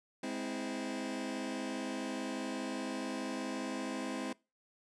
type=chord; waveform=sawtooth; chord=Ab augmented; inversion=none; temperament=just; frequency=207.7 / 259.6 / 324.5 Hz; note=Ab3 / C4 / E4; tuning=0 / -13 / -27 cents; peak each=-39 / -35 / -38 dBFS; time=0.23-4.33 s; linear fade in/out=5 ms; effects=noise-tail reverb RT60 0.3 s tail -24 dB re dry + resampled to 22050 Hz